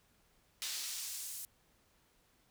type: noise with high-pass filter sweep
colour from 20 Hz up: brown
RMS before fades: -42 dBFS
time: 0.62-1.45 s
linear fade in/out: 0 ms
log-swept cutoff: 3800 to 9400 Hz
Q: 1
effects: pink hiss -71 dBFS RMS until 2.5 s